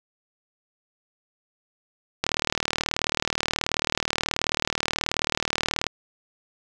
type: click train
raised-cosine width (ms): 0.2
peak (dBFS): -5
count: 141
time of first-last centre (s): 2.24-5.867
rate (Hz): 38.6
effects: none